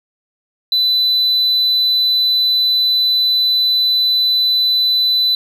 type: tone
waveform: sine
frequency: 4000 Hz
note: B7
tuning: 21 cents sharp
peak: -9 dBFS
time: 0.72-5.35 s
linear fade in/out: 2 ms
effects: tanh soft clip ceiling -10 dBFS + 8-bit